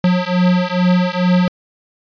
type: beating tone pair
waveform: square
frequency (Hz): 179.2 / 181.5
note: F3 / F#3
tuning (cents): +45 / -33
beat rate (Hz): 2.3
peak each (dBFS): -16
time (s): 0.04-1.48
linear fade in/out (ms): 2
effects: resampled to 11025 Hz